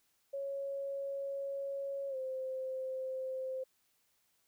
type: tone with pitch glide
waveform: sine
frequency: 553 to 522 Hz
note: C#5 to C5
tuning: -4 to -4 cents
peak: -36 dBFS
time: 0.33-3.64 s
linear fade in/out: 10 ms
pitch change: -100 cents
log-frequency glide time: 2.09-2.16 s
effects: white hiss -75 dBFS RMS until 4.47 s